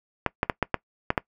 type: clicks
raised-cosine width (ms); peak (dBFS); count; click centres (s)
0.5; -6; 7; 0.263 / 0.431 / 0.498 / 0.627 / 0.743 / 1.104 / 1.178
effects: noise-tail reverb RT60 0.1 s tail -22 dB re dry